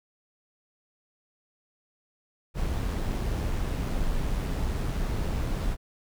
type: noise with amplitude modulation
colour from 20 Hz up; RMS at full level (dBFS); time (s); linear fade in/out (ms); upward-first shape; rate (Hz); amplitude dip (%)
brown; -27; 2.54-5.77; 50; sine; 96.9; 25
effects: none